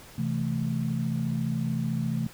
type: chord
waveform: sine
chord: A minor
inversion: first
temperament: equal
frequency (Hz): 130.81 / 164.81 / 220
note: C3 / E3 / A3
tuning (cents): 0 / 0 / 0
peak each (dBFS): -30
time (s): 0.18-2.27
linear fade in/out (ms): 5
effects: pink hiss -49 dBFS RMS until 2.33 s